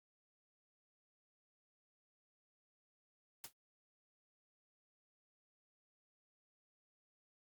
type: noise with exponential decay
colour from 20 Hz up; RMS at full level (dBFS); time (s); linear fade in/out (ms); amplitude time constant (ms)
white; -43; 3.44-3.53; 2; 19
effects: MP3 96 kbps

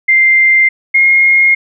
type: tone pair in turn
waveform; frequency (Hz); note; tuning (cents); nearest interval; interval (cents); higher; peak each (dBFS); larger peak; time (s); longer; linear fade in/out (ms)
sine; 2093 / 2143; C7 / C7; 0 / +41; unison; 41; second; -5; neither; 0.08-0.69 / 0.94-1.55; neither; 10
effects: none

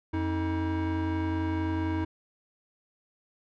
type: tone pair together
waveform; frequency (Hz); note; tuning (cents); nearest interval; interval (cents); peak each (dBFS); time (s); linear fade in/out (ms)
square; 88.9 / 317.9; F2 / D#4; +31 / +37; octave + minor seventh; 2206; -31 / -30; 0.13-2.05; 10
effects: low-pass 2000 Hz 12 dB/octave

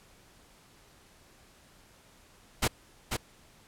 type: noise with echo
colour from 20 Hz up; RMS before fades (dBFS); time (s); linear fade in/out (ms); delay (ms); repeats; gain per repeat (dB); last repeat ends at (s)
pink; -26; 2.62-2.68; 10; 490; 1; -5; 3.17
effects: pink hiss -59 dBFS RMS until 3.67 s + low-pass 12000 Hz 12 dB/octave

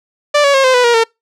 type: tone with pitch steps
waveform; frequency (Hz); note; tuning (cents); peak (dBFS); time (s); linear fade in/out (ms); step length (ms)
sawtooth; 587.3 / 562.7 / 539.2 / 516.6 / 495 / 474.3 / 454.4; D5 / C#5 / C#5 / C5 / B4 / A#4 / A#4; 0 / +26 / -48 / -22 / +4 / +30 / -44; -4; 0.34-1.04; 10; 100
effects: noise-tail reverb RT60 0.2 s tail -26 dB re dry + low-pass 6000 Hz 12 dB/octave

